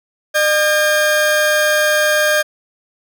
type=tone pair together; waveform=40% pulse; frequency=606 / 1606.7 Hz; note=D#5 / G6; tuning=-46 / +42 cents; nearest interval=octave + perfect fourth; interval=1688 cents; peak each=-14 dBFS; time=0.34-2.43 s; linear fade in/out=20 ms; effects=none